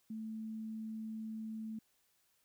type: tone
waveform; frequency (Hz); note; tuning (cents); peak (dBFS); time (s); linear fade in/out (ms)
sine; 220; A3; 0; -40; 0.1-1.79; 5
effects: white hiss -75 dBFS RMS until 2.44 s